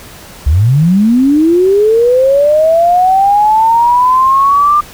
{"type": "linear sweep", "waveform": "sine", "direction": "up", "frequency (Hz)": [63.5, 1200], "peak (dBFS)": -5, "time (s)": [0.46, 4.81], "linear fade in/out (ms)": 10, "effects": ["pink hiss -33 dBFS RMS until 4.93 s"]}